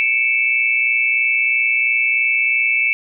sine tone cluster, 2224 / 2347 / 2631 Hz, C#7 / D7 / E7, +5 / -2 / -4 cents, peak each -18 / -19 / -18 dBFS, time 0-2.93 s, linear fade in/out 0 ms, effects none

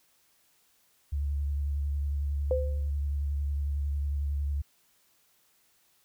sine tone with vibrato, 71.4 Hz, D2, 48 cents flat, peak -27 dBFS, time 1.12-4.62 s, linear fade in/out 10 ms, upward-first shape sine, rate 11 Hz, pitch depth 29 cents each way
sine tone with exponential decay, 512 Hz, C5, 38 cents flat, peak -22 dBFS, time 2.51-2.9 s, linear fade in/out 1 ms, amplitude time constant 83 ms
effects white hiss -67 dBFS RMS until 6.04 s

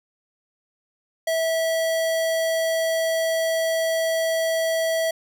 square tone, 652 Hz, E5, 19 cents flat, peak -21 dBFS, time 1.27-5.11 s, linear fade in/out 5 ms, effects none

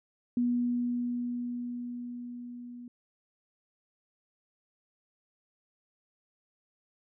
sine tone with level ramp, 242.8 Hz, B3, 29 cents flat, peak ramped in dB -24 to -42 dBFS, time 0.37-2.88 s, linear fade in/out 2 ms, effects none

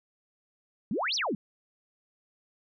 sine exponential two-way sweep, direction up then down, 174.61 to 6080 to 174.61 Hz, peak -27 dBFS, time 0.91-1.35 s, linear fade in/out 2 ms, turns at 1.15 s, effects none

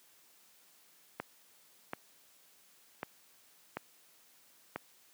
clicks, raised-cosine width 0.5 ms, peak -21 dBFS, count 5, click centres 1.2 / 1.934 / 3.031 / 3.77 / 4.76 s, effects white hiss -64 dBFS RMS until 5.13 s + high-pass 150 Hz 12 dB/octave

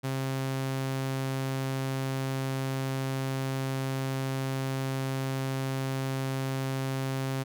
sawtooth tone, 133.6 Hz, C3, 36 cents sharp, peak -25 dBFS, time 0.03-7.44 s, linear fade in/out 20 ms, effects none

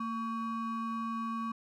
triangle ring-modulated tone, 677 Hz, E5, 46 cents sharp, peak -28 dBFS, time 0-1.52 s, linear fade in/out 5 ms, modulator 449 Hz, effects none

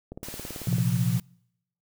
click train, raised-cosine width 2 ms, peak -24 dBFS, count 13, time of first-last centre 0.12-0.783 s, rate 18.1 Hz
white noise, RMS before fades -40 dBFS, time 0.23-1.2 s, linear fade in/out 2 ms
sine chord, Bb suspended second, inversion none, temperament just, 116.54 / 131.11 / 174.81 Hz, Bb2 / C3 / F3, 0 / +4 / +2 cents, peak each -26 dBFS, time 0.67-1.2 s, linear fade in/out 10 ms
effects noise-tail reverb RT60 0.8 s tail -26 dB re dry

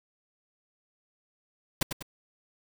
pink noise with echo, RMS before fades -25 dBFS, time 1.81-1.83 s, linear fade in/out 5 ms, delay 98 ms, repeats 2, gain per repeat -7 dB, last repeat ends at 2.026 s, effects none

